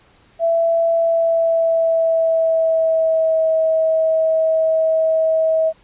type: tone with pitch glide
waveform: sine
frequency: 666 to 641.8 Hz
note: E5 to E5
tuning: +18 to -46 cents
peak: -13 dBFS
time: 0.39-5.73 s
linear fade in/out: 50 ms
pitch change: -64 cents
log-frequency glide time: 0.93-3.48 s
effects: pink hiss -53 dBFS RMS until 5.83 s + resampled to 8000 Hz